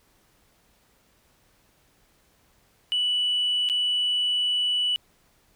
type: tone with dropouts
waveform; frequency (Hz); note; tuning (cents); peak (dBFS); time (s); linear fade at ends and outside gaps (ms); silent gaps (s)
sine; 2960; F#7; 0; -20; 2.92-4.96; 0; 3.689-3.698
effects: tanh soft clip ceiling -18 dBFS + pink hiss -63 dBFS RMS until 5.55 s